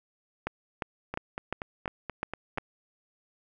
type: two click trains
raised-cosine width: 0.5 ms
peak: -19 / -15 dBFS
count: 7 / 7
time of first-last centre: 1.14-2.575 / 0.47-2.583 s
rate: 4.18 / 2.84 Hz
effects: none